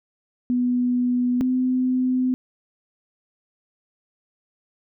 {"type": "tone pair in turn", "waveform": "sine", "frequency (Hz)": [246.9, 254.9], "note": ["B3", "C4"], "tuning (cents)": [0, -45], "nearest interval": "minor second", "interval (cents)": 55, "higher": "second", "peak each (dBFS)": -18, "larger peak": "neither", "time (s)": [[0.5, 1.41], [1.41, 2.34]], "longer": "second", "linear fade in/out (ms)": 0, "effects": []}